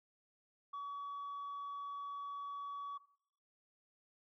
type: tone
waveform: sine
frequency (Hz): 1134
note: C#6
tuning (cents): +39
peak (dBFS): -39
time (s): 0.73-2.98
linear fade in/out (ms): 10
effects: noise-tail reverb RT60 0.6 s tail -17 dB re dry + tanh soft clip ceiling -40 dBFS